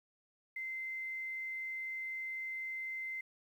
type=tone with quantisation; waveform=sine; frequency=2074 Hz; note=C7; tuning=16 cents flat; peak=-38 dBFS; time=0.56-3.21 s; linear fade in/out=5 ms; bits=11; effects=none